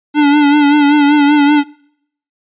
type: tone with vibrato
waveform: square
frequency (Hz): 291.3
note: D4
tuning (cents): -14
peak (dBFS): -7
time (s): 0.14-1.64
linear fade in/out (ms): 50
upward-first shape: sine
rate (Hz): 5.2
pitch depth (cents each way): 45
effects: noise-tail reverb RT60 0.7 s tail -25 dB re dry + resampled to 8000 Hz